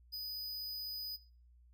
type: tone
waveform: square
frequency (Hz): 4978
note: D#8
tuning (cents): 0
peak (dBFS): -40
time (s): 0.12-1.17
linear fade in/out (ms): 20
effects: noise-tail reverb RT60 0.4 s tail -18 dB re dry + added 60 Hz sine -60 dBFS peak until 1.73 s